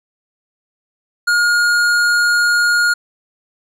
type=tone with hard clipping; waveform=sine; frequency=1427 Hz; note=F6; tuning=37 cents sharp; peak=-13 dBFS; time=1.27-2.94 s; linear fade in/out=10 ms; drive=12 dB; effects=none